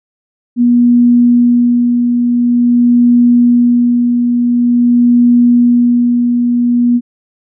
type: tone with tremolo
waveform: sine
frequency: 241.3 Hz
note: B3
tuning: 40 cents flat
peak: -4 dBFS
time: 0.56-7.01 s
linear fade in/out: 50 ms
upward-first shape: sine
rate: 0.47 Hz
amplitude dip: 40%
effects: none